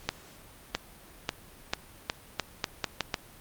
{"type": "accelerating click train", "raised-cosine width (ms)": 0.2, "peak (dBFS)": -9, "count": 10, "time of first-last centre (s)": [0.09, 3.142], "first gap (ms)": 660, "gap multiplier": 0.82, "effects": ["pink hiss -52 dBFS RMS until 3.4 s", "Opus 48 kbps"]}